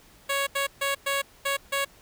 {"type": "tone bursts at uneven times", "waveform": "10% pulse", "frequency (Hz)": 555, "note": "C#5", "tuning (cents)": 2, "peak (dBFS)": -16, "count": 6, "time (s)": [[0.29, 0.47], [0.55, 0.67], [0.81, 0.95], [1.06, 1.22], [1.45, 1.57], [1.72, 1.85]], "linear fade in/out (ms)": 10, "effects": ["pink hiss -55 dBFS RMS until 2.01 s"]}